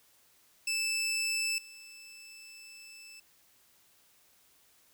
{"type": "tone with level steps", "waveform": "20% pulse", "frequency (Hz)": 2636, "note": "E7", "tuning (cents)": -1, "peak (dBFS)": [-25, -44], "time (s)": [0.67, 3.2], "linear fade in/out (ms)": 5, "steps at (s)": 1.58, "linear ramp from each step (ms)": 2, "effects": ["white hiss -65 dBFS RMS until 4.93 s"]}